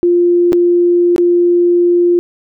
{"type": "tone with dropouts", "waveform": "sine", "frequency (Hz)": 349.5, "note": "F4", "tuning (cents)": 1, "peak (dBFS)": -7, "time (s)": [0.03, 2.19], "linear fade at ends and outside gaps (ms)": 0, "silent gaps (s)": [[0.522, 0.53], [1.162, 1.181]], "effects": []}